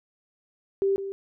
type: tone with echo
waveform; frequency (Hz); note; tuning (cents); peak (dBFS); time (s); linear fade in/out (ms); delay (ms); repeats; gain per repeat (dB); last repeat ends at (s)
sine; 392; G4; 0; -20; 0.82-0.96; 0; 160; 1; -10; 1.12
effects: none